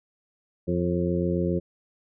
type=harmonic tone with a mistuned harmonic; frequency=87.31 Hz; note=F2; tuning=in tune; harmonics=1 / 2 / 3 / 4 / 5 / 6; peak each=-31 / -26 / -34 / -28 / -32 / -32 dBFS; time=0.67-1.6 s; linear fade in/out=20 ms; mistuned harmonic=6; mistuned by=+42 cents; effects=none